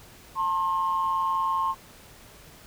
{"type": "tone pair together", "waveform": "sine", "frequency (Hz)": [895.3, 1070], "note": ["A5", "C6"], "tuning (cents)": [30, 38], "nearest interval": "minor third", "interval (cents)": 308, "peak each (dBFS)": [-28, -23], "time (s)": [0.35, 1.75], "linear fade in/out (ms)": 50, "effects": ["tanh soft clip ceiling -17 dBFS", "pink hiss -50 dBFS RMS until 2.66 s"]}